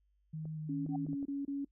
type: tone with vibrato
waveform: sine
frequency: 155.56 Hz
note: D#3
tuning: in tune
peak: -38 dBFS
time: 0.33-1.15 s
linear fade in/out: 10 ms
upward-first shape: square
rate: 2.1 Hz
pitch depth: 13 cents each way
type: clicks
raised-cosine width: 2 ms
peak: -38 dBFS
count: 5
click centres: 0.455 / 0.864 / 1.066 / 1.131 / 1.228 s
type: tone bursts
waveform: sine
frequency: 279.9 Hz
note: C#4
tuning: 17 cents sharp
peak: -34 dBFS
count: 5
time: 0.69-1.648 s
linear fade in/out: 5 ms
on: 170 ms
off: 27 ms
type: tone with exponential growth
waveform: sine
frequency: 754 Hz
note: F#5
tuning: 32 cents sharp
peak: -37 dBFS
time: 0.88-0.96 s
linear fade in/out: 5 ms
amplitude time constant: 16 ms
effects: noise-tail reverb RT60 0.1 s tail -24 dB re dry + added 50 Hz sine -70 dBFS peak until 1.71 s